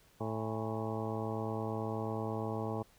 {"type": "harmonic tone with a mistuned harmonic", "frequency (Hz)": 110, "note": "A2", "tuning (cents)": 0, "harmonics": [1, 2, 3, 4, 5, 6, 7, 8, 9, 10], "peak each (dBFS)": [-39, -41, -43, -41, -45, -45, -44, -50, -48, -49], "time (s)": [0.2, 2.83], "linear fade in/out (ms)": 10, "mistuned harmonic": 7, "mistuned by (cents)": 91, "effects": ["pink hiss -65 dBFS RMS until 2.98 s"]}